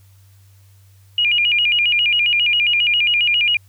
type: tone with vibrato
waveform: sine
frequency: 2637 Hz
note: E7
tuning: in tune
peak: -13 dBFS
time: 1.18-3.57 s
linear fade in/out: 2 ms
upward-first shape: square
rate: 7.4 Hz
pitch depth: 160 cents each way
effects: added 97 Hz sine -46 dBFS peak until 3.68 s + white hiss -58 dBFS RMS until 3.68 s